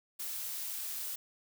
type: noise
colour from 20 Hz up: blue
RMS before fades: -39 dBFS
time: 0.19-1.16 s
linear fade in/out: 10 ms
effects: none